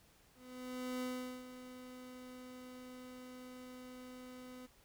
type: tone with ADSR envelope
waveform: 30% pulse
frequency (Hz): 252.6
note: B3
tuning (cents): +39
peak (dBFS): -35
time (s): 0.34-4.67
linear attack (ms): 680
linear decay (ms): 410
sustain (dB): -12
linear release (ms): 18
effects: pink hiss -67 dBFS RMS until 4.84 s

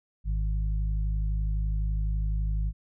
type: harmonic tone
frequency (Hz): 51.91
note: G#1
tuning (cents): 0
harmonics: 1 / 2 / 3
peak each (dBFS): -25 / -36 / -37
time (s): 0.24-2.73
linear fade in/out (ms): 50
effects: none

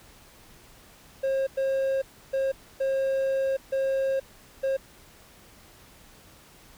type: tone bursts at uneven times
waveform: triangle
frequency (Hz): 537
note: C5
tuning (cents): +45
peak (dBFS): -21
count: 6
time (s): 1.23-1.47 / 1.57-2.02 / 2.33-2.52 / 2.8-3.57 / 3.72-4.2 / 4.63-4.77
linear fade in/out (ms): 10
effects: pink hiss -53 dBFS RMS until 6.77 s

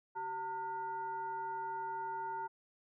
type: tone with frequency modulation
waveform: sine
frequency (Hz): 908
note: A#5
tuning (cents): -46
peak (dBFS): -37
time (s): 0.15-2.48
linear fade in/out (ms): 20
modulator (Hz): 523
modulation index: 0.56
effects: none

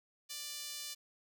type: tone with high-pass filter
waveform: sawtooth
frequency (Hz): 590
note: D5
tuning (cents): +8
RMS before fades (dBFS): -44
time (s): 0.29-0.95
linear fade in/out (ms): 20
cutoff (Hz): 4200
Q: 1.2
effects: none

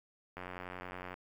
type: click train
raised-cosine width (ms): 0.5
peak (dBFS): -28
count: 71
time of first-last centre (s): 0.37-1.141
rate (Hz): 90.8
effects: 10-bit

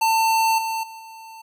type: tone with level steps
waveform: square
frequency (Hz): 895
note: A5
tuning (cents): +29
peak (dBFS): -17 / -24 / -37 / -39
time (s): 0.01-1.42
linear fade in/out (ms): 10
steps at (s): 0.58 / 0.83 / 0.99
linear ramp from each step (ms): 5
effects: none

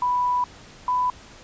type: tone pair in turn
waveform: sine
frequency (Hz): 987.8 / 996.4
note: B5 / B5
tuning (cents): 0 / +15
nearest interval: unison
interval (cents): 15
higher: second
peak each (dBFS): -19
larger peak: neither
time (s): 0.02-0.44 / 0.88-1.1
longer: first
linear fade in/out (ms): 2
effects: pink hiss -46 dBFS RMS until 1.43 s + resampled to 16000 Hz

